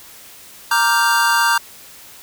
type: chord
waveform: square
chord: G minor seventh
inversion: first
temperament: equal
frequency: 932.3 / 1174.7 / 1396.9 / 1568 Hz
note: Bb5 / D6 / F6 / G6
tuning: 0 / 0 / 0 / 0 cents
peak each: -18 / -21 / -23 / -18 dBFS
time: 0.71-1.58 s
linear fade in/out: 5 ms
effects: white hiss -41 dBFS RMS until 2.22 s